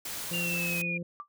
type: noise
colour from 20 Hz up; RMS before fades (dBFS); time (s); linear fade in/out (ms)
white; -37; 0.05-0.82; 5
type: harmonic tone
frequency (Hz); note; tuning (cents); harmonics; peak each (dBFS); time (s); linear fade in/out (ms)
172.5; F3; -21; 1 / 2 / 3; -34 / -43 / -42; 0.31-1.03; 5
type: exponential sweep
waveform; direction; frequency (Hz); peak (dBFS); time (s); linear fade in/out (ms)
sine; down; 2805 to 2400; -30; 0.33-0.98; 10
type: tone with exponential decay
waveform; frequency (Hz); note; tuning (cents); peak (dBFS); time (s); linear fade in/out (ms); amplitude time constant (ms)
sine; 1174.7; D6; 0; -33; 1.2-1.28; 0; 16
effects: none